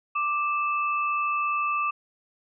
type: tone pair together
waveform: sine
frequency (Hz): 1177.2 / 2626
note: D6 / E7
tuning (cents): +4 / -7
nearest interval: octave + major second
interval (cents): 1389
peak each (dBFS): -24 / -30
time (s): 0.15-1.91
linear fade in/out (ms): 10
effects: none